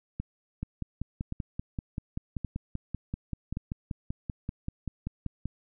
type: two click trains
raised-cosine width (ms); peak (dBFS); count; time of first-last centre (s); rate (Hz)
5; -20 / -20; 26 / 4; 0.63-5.456 / 0.2-3.571; 5.18 / 0.89
effects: none